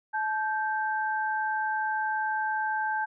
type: tone pair together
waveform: sine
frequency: 865.4 / 1568 Hz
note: A5 / G6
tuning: -29 / 0 cents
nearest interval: minor seventh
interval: 1029 cents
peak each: -28 / -30 dBFS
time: 0.13-3.06 s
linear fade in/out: 20 ms
effects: none